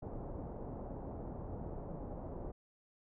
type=low-pass noise; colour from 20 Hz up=pink; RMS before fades=-44 dBFS; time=0.02-2.52 s; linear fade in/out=10 ms; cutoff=810 Hz; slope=24 dB/octave; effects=none